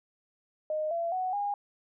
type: tone with pitch steps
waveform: sine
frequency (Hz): 617 / 676.7 / 742.3 / 814.1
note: D#5 / E5 / F#5 / G#5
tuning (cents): -15 / +45 / +5 / -35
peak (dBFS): -28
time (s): 0.7-1.54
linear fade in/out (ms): 2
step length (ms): 210
effects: none